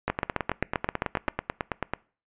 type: two click trains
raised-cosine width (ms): 0.5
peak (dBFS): -9 / -11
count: 10 / 18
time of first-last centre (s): 0.1-1.284 / 0.08-1.936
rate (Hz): 7.6 / 9.16
effects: noise-tail reverb RT60 0.4 s tail -23 dB re dry + resampled to 8000 Hz